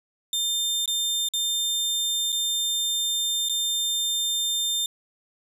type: tone with dropouts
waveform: sawtooth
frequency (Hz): 3600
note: A7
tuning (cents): +39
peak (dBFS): -20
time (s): 0.33-4.86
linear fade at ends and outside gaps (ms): 2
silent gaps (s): 0.858-0.877 / 1.287-1.336 / 2.321-2.326 / 3.487-3.495
effects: resampled to 32000 Hz + 9-bit